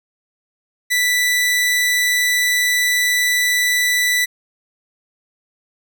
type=tone; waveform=sawtooth; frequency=1975.5 Hz; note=B6; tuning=in tune; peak=-11 dBFS; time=0.9-4.26 s; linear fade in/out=20 ms; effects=none